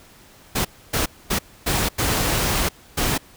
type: noise bursts at uneven times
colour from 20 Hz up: pink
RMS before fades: -21 dBFS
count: 6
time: 0.55-0.65 / 0.93-1.06 / 1.3-1.39 / 1.66-1.89 / 1.98-2.69 / 2.97-3.18 s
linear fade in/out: 10 ms
effects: pink hiss -49 dBFS RMS until 3.36 s